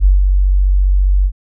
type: tone with ADSR envelope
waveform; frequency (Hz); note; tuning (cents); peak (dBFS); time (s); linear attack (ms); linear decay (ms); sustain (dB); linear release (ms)
sine; 47.39; F#1; +42; -4; 0-1.32; 50; 150; -4; 66
effects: none